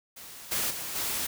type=noise with level steps; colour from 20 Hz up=white; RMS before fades=-45 / -29 / -36 / -31 dBFS; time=0.16-1.27 s; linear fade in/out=10 ms; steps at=0.51 / 0.7 / 0.95 s; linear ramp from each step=10 ms; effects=none